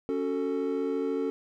triangle chord, F# minor, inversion second, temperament just, 277.5 / 370 / 444 Hz, C#4 / F#4 / A4, +2 / 0 / +16 cents, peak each -29 / -32 / -28 dBFS, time 0.09-1.3 s, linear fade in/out 0 ms, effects none

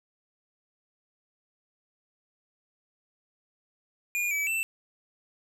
square tone with pitch steps, 2430 / 2295 / 2668 Hz, D#7 / D7 / E7, -42 / -40 / +20 cents, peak -27 dBFS, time 4.15-4.63 s, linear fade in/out 0 ms, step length 160 ms, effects none

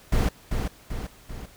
brown noise with echo, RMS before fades -21 dBFS, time 0.12-0.29 s, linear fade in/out 5 ms, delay 390 ms, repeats 3, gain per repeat -5 dB, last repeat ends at 1.46 s, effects pink hiss -52 dBFS RMS until 1.56 s

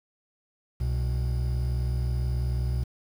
triangle tone pair together, 64.9 / 123.55 Hz, C2 / B2, -13 / +1 cents, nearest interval major seventh, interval 1114 cents, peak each -24 / -27 dBFS, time 0.8-2.84 s, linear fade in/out 10 ms, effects 8-bit

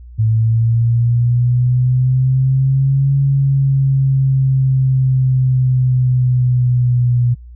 sine linear two-way sweep, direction up then down, 110 to 138.59 to 121.3 Hz, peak -10 dBFS, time 0.18-7.35 s, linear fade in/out 20 ms, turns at 3.16 s, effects added 60 Hz sine -33 dBFS peak until 7.55 s

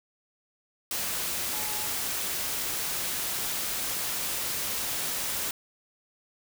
sine tone in noise, 850 Hz, G#5, 40 cents sharp, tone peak -41 dBFS, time 1.53-1.87 s, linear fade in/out 2 ms, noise white, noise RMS -31 dBFS, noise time 0.91-5.51 s, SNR -13 dB, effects none

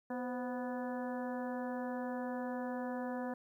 harmonic tone with a mistuned harmonic, 246.9 Hz, B3, in tune, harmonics 1 / 2 / 3 / 4 / 5 / 6 / 7, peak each -39 / -42 / -45 / -48 / -56 / -53 / -52 dBFS, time 0.1-3.34 s, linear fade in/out 5 ms, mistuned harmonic 2, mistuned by +66 cents, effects 12-bit

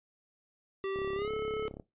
square tone with pitch glide, 388.4 to 433.5 Hz, G4 to A4, -16 to -26 cents, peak -33 dBFS, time 0.84-1.68 s, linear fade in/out 0 ms, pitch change +190 cents, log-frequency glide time 1.15-1.3 s
click train, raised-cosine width 2 ms, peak -30 dBFS, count 30, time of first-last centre 0.96-1.798 s, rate 34.6 Hz
effects noise-tail reverb RT60 0.2 s tail -18 dB re dry + resampled to 8000 Hz

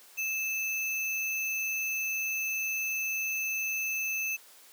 sine tone with sample-and-hold, 2621 Hz, E7, 11 cents flat, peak -29 dBFS, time 0.17-4.37 s, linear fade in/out 20 ms, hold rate 8820 Hz, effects white hiss -55 dBFS RMS until 4.72 s + high-pass 300 Hz 12 dB/octave

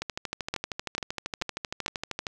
two click trains, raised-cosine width 0.2 ms, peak -14 / -10 dBFS, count 30 / 4, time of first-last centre 0.02-2.268 / 0.54-1.862 s, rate 12.9 / 2.27 Hz, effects none

